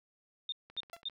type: tone bursts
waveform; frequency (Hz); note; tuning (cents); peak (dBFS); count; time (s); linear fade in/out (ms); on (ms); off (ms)
sine; 3645; A#7; -40; -34; 3; 0.49-1.086; 2; 32; 250
type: click train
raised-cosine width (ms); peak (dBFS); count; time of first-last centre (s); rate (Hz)
0.3; -38; 7; 0.7-1.097; 15.1
type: tone with exponential decay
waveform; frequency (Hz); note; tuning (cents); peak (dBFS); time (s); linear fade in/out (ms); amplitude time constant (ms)
sawtooth; 678; E5; +49; -37; 0.93-1.02; 2; 18
effects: none